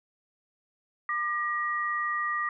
sine tone pair together, 1197.6 / 1901 Hz, D6 / A#6, +33 / +33 cents, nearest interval minor sixth, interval 800 cents, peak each -29 / -30 dBFS, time 1.09-2.49 s, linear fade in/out 2 ms, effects none

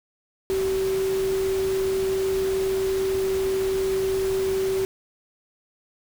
sine tone in noise, 383 Hz, G4, 40 cents flat, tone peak -21 dBFS, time 0.5-4.85 s, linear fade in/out 0 ms, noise pink, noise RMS -35 dBFS, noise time 0.5-4.85 s, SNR +11 dB, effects none

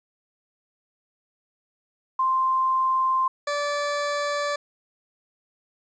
sine / 20% pulse tone pair in turn, 1046.5 / 580.4 Hz, C6 / D5, 0 / -21 cents, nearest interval minor seventh, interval 1021 cents, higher first, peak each -19 dBFS, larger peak neither, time 2.19-3.28 / 3.47-4.56 s, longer neither, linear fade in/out 5 ms, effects resampled to 16000 Hz + 10-bit

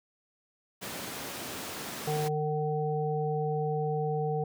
pink high-pass noise, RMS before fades -39 dBFS, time 0.81-2.29 s, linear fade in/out 20 ms, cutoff 170 Hz, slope 12 dB/octave
harmonic tone, 151.6 Hz, D#3, 45 cents flat, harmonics 1 / 3 / 5, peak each -31 / -31 / -34 dBFS, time 2.07-4.44 s, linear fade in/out 5 ms
effects none

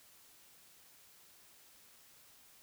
silence, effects white hiss -62 dBFS RMS until 2.62 s

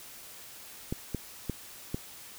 clicks, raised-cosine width 3 ms, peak -18 dBFS, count 4, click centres 0.925 / 1.147 / 1.497 / 1.945 s, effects white hiss -48 dBFS RMS until 2.38 s

